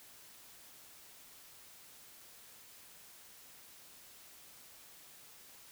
silence, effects white hiss -57 dBFS RMS until 5.71 s

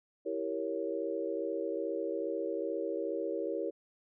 sine chord, E diminished seventh, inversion none, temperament equal, 329.6 / 392 / 466.2 / 554.4 Hz, E4 / G4 / Bb4 / Db5, 0 / 0 / 0 / 0 cents, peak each -38 / -38 / -37 / -38 dBFS, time 0.25-3.71 s, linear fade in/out 20 ms, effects none

